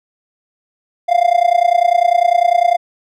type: tone with amplitude modulation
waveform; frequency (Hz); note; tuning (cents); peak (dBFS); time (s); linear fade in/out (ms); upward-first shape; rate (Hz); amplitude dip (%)
triangle; 698.5; F5; 0; -4; 1.08-2.77; 20; sine; 30; 90
effects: none